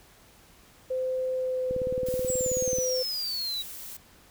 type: tone with pitch glide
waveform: sine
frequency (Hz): 515 to 509.1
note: C5 to C5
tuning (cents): -28 to -47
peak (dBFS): -26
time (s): 0.9-3.03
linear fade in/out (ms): 10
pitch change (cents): -19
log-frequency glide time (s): 1.33-1.77
type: click train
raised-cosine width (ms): 3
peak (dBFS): -23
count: 21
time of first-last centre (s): 1.71-2.785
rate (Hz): 18.6
type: noise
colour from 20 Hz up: blue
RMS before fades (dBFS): -41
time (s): 2.06-3.97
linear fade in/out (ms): 5
type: exponential sweep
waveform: sine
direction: down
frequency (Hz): 7902 to 3839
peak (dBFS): -29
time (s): 2.27-3.63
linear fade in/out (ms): 20
effects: pink hiss -56 dBFS RMS until 4.3 s